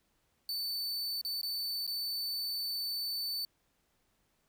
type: tone with dropouts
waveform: 45% pulse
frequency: 4519 Hz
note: C#8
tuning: 33 cents sharp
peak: -33 dBFS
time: 0.49-3.45 s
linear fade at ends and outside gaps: 1 ms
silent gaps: 1.213-1.249 / 1.414-1.431 / 1.866-1.876 s
effects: pink hiss -75 dBFS RMS until 4.48 s